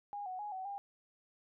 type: tone with pitch steps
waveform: sine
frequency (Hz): 817 / 741 / 832 / 754 / 803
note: G#5 / F#5 / G#5 / F#5 / G5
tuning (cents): -29 / +2 / +3 / +32 / +41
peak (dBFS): -39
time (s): 0.13-0.78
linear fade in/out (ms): 0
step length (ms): 130
effects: none